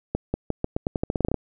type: accelerating click train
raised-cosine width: 2 ms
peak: -10 dBFS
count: 15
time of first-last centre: 0.15-1.343 s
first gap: 190 ms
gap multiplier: 0.86
effects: none